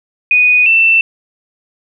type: tone pair in turn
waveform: sine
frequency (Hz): 2480 / 2674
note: D#7 / E7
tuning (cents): -6 / +24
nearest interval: minor second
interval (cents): 130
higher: second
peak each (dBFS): -6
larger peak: neither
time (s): 0.31-0.66 / 0.66-1.01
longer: neither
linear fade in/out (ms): 2
effects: none